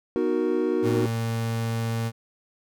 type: chord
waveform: triangle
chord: B major seventh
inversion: none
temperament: equal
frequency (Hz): 246.9 / 311.1 / 370 / 466.2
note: B3 / D#4 / F#4 / A#4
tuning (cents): 0 / 0 / 0 / 0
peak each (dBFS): -28 / -25 / -23 / -26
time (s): 0.16-1.06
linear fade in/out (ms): 0
type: tone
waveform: 35% pulse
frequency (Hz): 114.4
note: A#2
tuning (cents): -32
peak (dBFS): -23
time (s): 0.82-2.12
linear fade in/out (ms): 50
effects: none